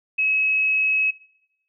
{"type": "tone", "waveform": "sine", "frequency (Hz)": 2566, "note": "E7", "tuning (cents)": -47, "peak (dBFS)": -18, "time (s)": [0.18, 1.11], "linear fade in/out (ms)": 10, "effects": ["noise-tail reverb RT60 0.9 s tail -23 dB re dry"]}